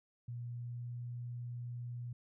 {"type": "tone with pitch glide", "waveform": "sine", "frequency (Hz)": [120, 120.97], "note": ["B2", "B2"], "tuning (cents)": [-49, -35], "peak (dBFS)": -40, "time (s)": [0.28, 2.13], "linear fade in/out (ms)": 5, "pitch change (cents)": 14, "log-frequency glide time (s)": [0.45, 0.99], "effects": []}